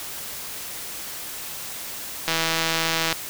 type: click train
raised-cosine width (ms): 0.2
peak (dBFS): -5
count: 139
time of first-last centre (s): 2.28-3.127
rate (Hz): 163
effects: white hiss -34 dBFS RMS until 3.29 s